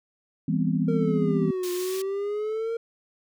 sine chord, C major seventh, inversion first, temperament equal with one note detuned, 164.81 / 199.77 / 246.9 / 261.6 Hz, E3 / G3 / B3 / C4, 0 / +33 / 0 / 0 cents, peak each -25 / -27 / -28 / -29 dBFS, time 0.48-1.51 s, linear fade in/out 5 ms
triangle exponential two-way sweep, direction down then up, 463.8 to 355.5 to 463.8 Hz, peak -24 dBFS, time 0.88-2.77 s, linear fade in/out 5 ms, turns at 1.71 s
pink high-pass noise, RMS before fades -38 dBFS, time 1.63-2.02 s, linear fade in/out 5 ms, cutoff 3000 Hz, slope 12 dB/octave
effects none

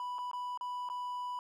triangle tone with dropouts, 987.8 Hz, B5, in tune, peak -34 dBFS, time 0-1.39 s, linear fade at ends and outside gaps 1 ms, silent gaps 0.184-0.188 / 0.314-0.332 / 0.575-0.61 / 0.889-0.899 s, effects none

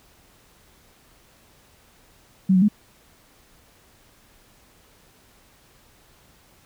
sine tone with pitch steps, 189.4 / 183.9 / 209.2 Hz, F#3 / F#3 / G#3, +41 / -10 / +13 cents, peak -13 dBFS, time 2.49-2.685 s, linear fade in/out 10 ms, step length 65 ms, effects pink hiss -56 dBFS RMS until 6.65 s

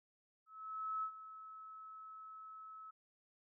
sine tone with ADSR envelope, 1296 Hz, E6, 30 cents flat, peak -36 dBFS, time 0.46-2.91 s, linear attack 570 ms, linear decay 79 ms, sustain -14 dB, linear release 10 ms, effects none

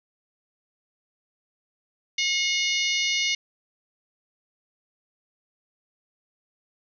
harmonic tone with a mistuned harmonic, 722 Hz, F#5, 43 cents flat, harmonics 3 / 4 / 5 / 6 / 7 / 8 / 9, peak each -26 / -28 / -30 / -32 / -33 / -34 / -35 dBFS, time 2.18-3.35 s, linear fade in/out 5 ms, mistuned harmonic 9, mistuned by -67 cents, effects none

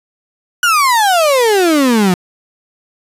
35% pulse exponential sweep, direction down, 1480 to 174.61 Hz, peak -7 dBFS, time 0.63-2.14 s, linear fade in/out 2 ms, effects resampled to 32000 Hz

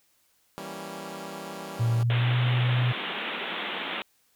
10% pulse chord, E diminished seventh, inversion none, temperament equal, 164.81 / 196 / 233.1 / 277.2 Hz, E3 / G3 / Bb3 / Db4, 0 / 0 / 0 / 0 cents, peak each -34 / -31 / -37 / -35 dBFS, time 0.58-2.03 s, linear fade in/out 0 ms
sine tone with pitch glide, 116.54 to 122.97 Hz, A#2 to B2, 0 to -7 cents, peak -21 dBFS, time 1.79-2.93 s, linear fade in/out 20 ms, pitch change +93 cents, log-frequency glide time 1.96-2.36 s
white band-pass noise, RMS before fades -33 dBFS, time 2.1-4.02 s, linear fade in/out 0 ms, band 170 to 3600 Hz, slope 96 dB/octave
effects white hiss -67 dBFS RMS until 4.35 s

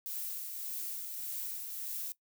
violet noise with tremolo, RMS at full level -38 dBFS, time 0.06-2.12 s, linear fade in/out 0 ms, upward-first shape triangle, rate 1.7 Hz, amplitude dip 40%, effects noise-tail reverb RT60 0.1 s tail -18 dB re dry

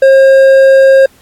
triangle tone with hard clipping, 537 Hz, C5, 45 cents sharp, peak -3 dBFS, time 0.02-1.06 s, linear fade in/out 5 ms, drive 9 dB, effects pink hiss -46 dBFS RMS until 1.21 s + AAC 64 kbps

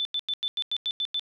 sine tone bursts, 3520 Hz, A7, in tune, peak -25 dBFS, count 9, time 0-1.195 s, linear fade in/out 0 ms, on 51 ms, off 92 ms, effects none

